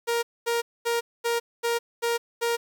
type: tone bursts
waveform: sawtooth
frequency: 468.9 Hz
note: A#4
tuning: 10 cents sharp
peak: -19 dBFS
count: 7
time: 0.07-2.57 s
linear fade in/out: 20 ms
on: 160 ms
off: 230 ms
effects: 9-bit